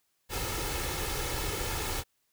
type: noise with comb filter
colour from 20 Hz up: pink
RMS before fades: -33 dBFS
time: 0.29-2.04 s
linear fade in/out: 50 ms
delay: 2.3 ms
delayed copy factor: +0.6
effects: white hiss -75 dBFS RMS until 2.32 s